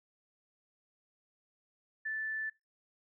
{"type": "tone", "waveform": "sine", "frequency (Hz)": 1756, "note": "A6", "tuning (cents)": -4, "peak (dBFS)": -34, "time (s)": [2.05, 2.5], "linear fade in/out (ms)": 10, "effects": ["noise-tail reverb RT60 0.2 s tail -20 dB re dry"]}